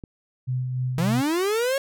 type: click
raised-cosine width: 3 ms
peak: -24 dBFS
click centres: 0.038 s
type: tone with tremolo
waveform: sine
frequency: 127.2 Hz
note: C3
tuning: 48 cents flat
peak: -22 dBFS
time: 0.47-1.22 s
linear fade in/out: 20 ms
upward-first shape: sine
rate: 3.4 Hz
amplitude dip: 35%
type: linear sweep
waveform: 45% pulse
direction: up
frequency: 154 to 557 Hz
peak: -21 dBFS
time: 0.98-1.78 s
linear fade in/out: 2 ms
effects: none